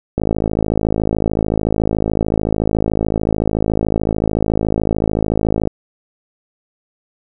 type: click train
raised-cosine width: 2 ms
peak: -3 dBFS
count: 296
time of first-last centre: 0.18-5.673 s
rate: 53.7 Hz
effects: none